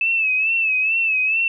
sine tone with vibrato, 2611 Hz, E7, 17 cents flat, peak -16 dBFS, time 0.01-1.48 s, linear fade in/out 2 ms, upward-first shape sine, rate 2.3 Hz, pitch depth 68 cents each way, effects none

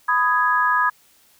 sine chord, G# minor, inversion first, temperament just, 996.7 / 1245.9 / 1661.2 Hz, B5 / D#6 / G#6, +16 / +2 / 0 cents, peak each -20 dBFS, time 0.08-0.9 s, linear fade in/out 10 ms, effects white hiss -56 dBFS RMS until 1.39 s

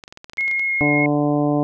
clicks, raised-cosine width 0.2 ms, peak -20 dBFS, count 12, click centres 0.038 / 0.079 / 0.125 / 0.174 / 0.244 / 0.297 / 0.334 / 0.372 / 0.409 / 0.48 / 0.513 / 0.595 s
sine tone with vibrato, 2155 Hz, C#7, 49 cents flat, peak -18 dBFS, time 0.38-1.06 s, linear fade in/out 2 ms, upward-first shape sine, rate 4.9 Hz, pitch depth 8 cents each way
harmonic tone, 146.83 Hz, D3, in tune, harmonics 1 / 2 / 3 / 4 / 5 / 6 / 7, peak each -23 / -18 / -26 / -24 / -26 / -36 / -33 dBFS, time 0.81-1.63 s, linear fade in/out 0 ms
effects none

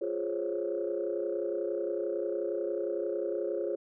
sine chord, Db major seventh, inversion first, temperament equal, 349.2 / 415.3 / 523.3 / 554.4 Hz, F4 / Ab4 / C5 / Db5, 0 / 0 / 0 / 0 cents, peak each -34 / -34 / -37 / -35 dBFS, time 0.01-3.76 s, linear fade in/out 10 ms, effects tanh soft clip ceiling -21 dBFS

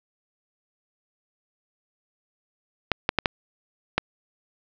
clicks, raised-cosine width 0.3 ms, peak -3 dBFS, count 5, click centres 2.917 / 3.091 / 3.187 / 3.258 / 3.98 s, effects low-pass 5000 Hz 12 dB/octave

